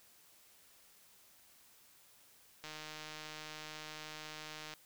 click train, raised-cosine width 0.2 ms, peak -29 dBFS, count 324, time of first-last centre 2.64-4.737 s, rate 154 Hz, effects white hiss -64 dBFS RMS until 4.85 s

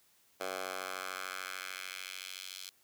10% pulse tone with high-pass filter sweep, 93.5 Hz, F#2, 19 cents sharp, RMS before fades -42 dBFS, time 0.4-2.7 s, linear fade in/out 10 ms, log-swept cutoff 640 to 3900 Hz, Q 1.4, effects white hiss -68 dBFS RMS until 2.83 s

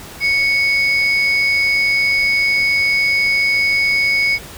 sine tone pair together, 2217 / 4977 Hz, C#7 / D#8, 0 / 0 cents, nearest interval octave + major second, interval 1400 cents, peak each -12 / -20 dBFS, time 0.2-4.39 s, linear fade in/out 50 ms, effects tanh soft clip ceiling -8 dBFS + pink hiss -35 dBFS RMS until 4.57 s

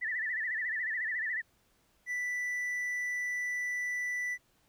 sine tone with vibrato, 1864.7 Hz, A#6, in tune, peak -31 dBFS, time 0.01-1.42 s, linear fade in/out 20 ms, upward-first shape sine, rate 14 Hz, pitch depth 130 cents each way
triangle tone, 1975.5 Hz, B6, in tune, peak -30 dBFS, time 2.06-4.38 s, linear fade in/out 50 ms
effects pink hiss -70 dBFS RMS until 4.68 s

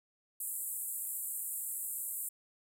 white band-pass noise, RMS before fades -39 dBFS, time 0.4-2.29 s, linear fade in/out 5 ms, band 7600 to 15000 Hz, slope 96 dB/octave, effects none

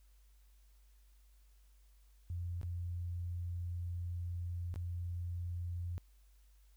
sine tone with dropouts, 87.31 Hz, F2, in tune, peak -37 dBFS, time 2.3-5.98 s, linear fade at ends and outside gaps 0 ms, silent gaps 2.614-2.631 / 4.741-4.759 s, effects added 50 Hz sine -61 dBFS peak until 6.76 s + white hiss -75 dBFS RMS until 6.76 s

